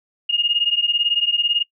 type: beating tone pair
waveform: sine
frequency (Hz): 2842 / 2860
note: F7 / F7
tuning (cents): +30 / +41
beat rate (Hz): 18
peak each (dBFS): -19 / -20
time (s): 0.29-1.63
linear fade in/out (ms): 10
effects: noise-tail reverb RT60 0.1 s tail -21 dB re dry